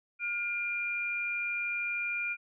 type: tone pair together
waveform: sine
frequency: 1427 / 2400 Hz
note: F6 / D7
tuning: +37 / +37 cents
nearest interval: major sixth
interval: 900 cents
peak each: -38 / -31 dBFS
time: 0.19-2.37 s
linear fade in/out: 50 ms
effects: none